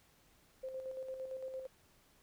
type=tone with tremolo; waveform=sine; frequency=523.3 Hz; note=C5; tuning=in tune; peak=-39 dBFS; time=0.63-1.67 s; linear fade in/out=10 ms; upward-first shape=square; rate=8.8 Hz; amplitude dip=45%; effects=pink hiss -68 dBFS RMS until 2.22 s